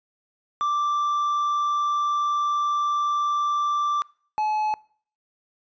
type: tone pair in turn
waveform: triangle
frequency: 1174.7 / 855.5 Hz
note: D6 / A5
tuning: 0 / -49 cents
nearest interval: perfect fourth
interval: 549 cents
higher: first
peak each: -19 dBFS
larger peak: neither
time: 0.61-4.02 / 4.38-4.74 s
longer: first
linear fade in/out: 0 ms
effects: noise-tail reverb RT60 0.5 s tail -24 dB re dry + resampled to 16000 Hz